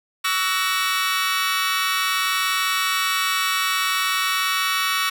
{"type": "chord", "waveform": "20% pulse", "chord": "F# dominant seventh", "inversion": "second", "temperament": "equal with one note detuned", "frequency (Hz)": [1130.1, 1318.5, 1480, 1864.7], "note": ["C#6", "E6", "F#6", "A#6"], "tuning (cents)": [33, 0, 0, 0], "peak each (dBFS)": [-19, -20, -23, -21], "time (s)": [0.24, 5.1], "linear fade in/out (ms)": 10, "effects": []}